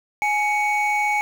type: tone pair together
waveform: triangle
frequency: 836.4 / 2233 Hz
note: G#5 / C#7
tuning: +12 / +12 cents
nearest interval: octave + perfect fourth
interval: 1700 cents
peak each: -19 / -20 dBFS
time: 0.22-1.21 s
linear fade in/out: 0 ms
effects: 7-bit